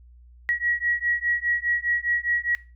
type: beating tone pair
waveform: sine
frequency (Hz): 1911 / 1915.9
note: A#6 / A#6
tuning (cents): +43 / +47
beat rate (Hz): 4.9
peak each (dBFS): -25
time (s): 0.49-2.55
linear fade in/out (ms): 0
effects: noise-tail reverb RT60 0.3 s tail -19 dB re dry + added 60 Hz sine -47 dBFS peak until 2.75 s